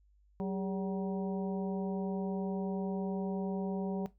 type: harmonic tone with a mistuned harmonic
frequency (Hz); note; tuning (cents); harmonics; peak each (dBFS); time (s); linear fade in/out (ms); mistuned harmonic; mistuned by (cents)
190; F#3; +46; 1 / 2 / 3 / 4 / 5; -34 / -40 / -44 / -46 / -48; 0.4-4.06; 0; 2; +95
effects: noise-tail reverb RT60 0.2 s tail -17 dB re dry + added 50 Hz sine -63 dBFS peak until 4.18 s